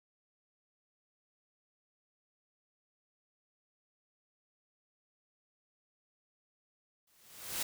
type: noise with exponential growth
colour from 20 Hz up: white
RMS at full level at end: -33 dBFS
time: 7.07-7.63 s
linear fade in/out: 5 ms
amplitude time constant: 120 ms
effects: none